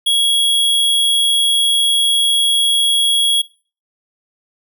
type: tone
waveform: square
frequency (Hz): 3322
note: G#7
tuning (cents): 0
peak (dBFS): -12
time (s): 0.06-3.42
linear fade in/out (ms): 10
effects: noise-tail reverb RT60 0.4 s tail -21 dB re dry